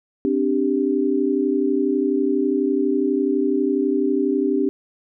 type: chord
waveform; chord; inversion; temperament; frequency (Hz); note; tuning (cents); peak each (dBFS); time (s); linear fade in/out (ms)
sine; C suspended second; none; equal; 261.6 / 293.7 / 392; C4 / D4 / G4; 0 / 0 / 0; -22 / -21 / -21; 0.25-4.69; 0
effects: none